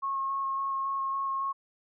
sine tone with vibrato, 1087 Hz, C#6, 34 cents flat, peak -28 dBFS, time 0.02-1.53 s, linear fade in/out 20 ms, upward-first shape square, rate 3.6 Hz, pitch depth 9 cents each way, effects none

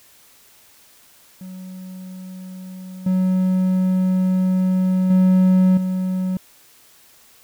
triangle tone with level steps, 185.6 Hz, F#3, 6 cents sharp, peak -30 / -13 / -9 / -17 dBFS, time 1.41-6.37 s, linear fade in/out 2 ms, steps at 3.06 / 5.1 / 5.77 s, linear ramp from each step 5 ms, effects white hiss -51 dBFS RMS until 7.43 s

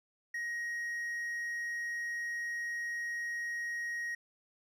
triangle tone, 1884 Hz, A#6, 18 cents sharp, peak -33 dBFS, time 0.34-4.15 s, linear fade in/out 5 ms, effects none

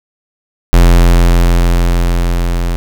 square tone with level ramp, 43.24 Hz, F1, 16 cents flat, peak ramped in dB -3 to -13 dBFS, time 0.73-2.76 s, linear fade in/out 0 ms, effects 7-bit

